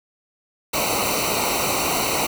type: noise with comb filter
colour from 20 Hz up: pink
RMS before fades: -22 dBFS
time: 0.73-2.27 s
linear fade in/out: 10 ms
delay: 0.59 ms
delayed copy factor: -0.95
effects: none